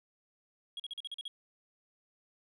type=tone bursts; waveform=sine; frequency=3300 Hz; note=G#7; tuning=12 cents flat; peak=-35 dBFS; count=8; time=0.77-1.28 s; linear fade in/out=2 ms; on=27 ms; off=42 ms; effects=tanh soft clip ceiling -37 dBFS